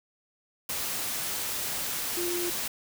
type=tone in noise; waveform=sine; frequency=350 Hz; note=F4; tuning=4 cents sharp; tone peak=-30 dBFS; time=2.17-2.5 s; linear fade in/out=5 ms; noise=white; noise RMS=-32 dBFS; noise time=0.69-2.68 s; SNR=-1 dB; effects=none